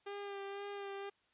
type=tone with vibrato; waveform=sawtooth; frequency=400 Hz; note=G4; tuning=35 cents sharp; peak=-38 dBFS; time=0.06-1.1 s; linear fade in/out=10 ms; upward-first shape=sine; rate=2 Hz; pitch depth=22 cents each way; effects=white hiss -74 dBFS RMS until 1.33 s + resampled to 8000 Hz